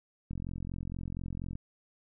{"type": "click train", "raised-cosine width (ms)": 5, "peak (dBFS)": -26, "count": 56, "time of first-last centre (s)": [0.31, 1.554], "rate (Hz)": 44.2, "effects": []}